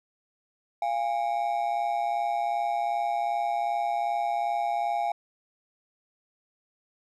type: ring-modulated tone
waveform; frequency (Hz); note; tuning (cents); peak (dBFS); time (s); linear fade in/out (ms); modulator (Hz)
triangle; 755; F#5; +35; -20; 0.82-5.12; 2; 61.3
effects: none